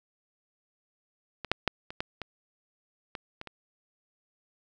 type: clicks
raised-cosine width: 0.3 ms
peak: -20 / -7 / -8 / -24 / -14 / -20 / -20 / -23 / -25 dBFS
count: 9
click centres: 1.447 / 1.516 / 1.677 / 1.905 / 2.005 / 2.217 / 3.152 / 3.414 / 3.473 s
effects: none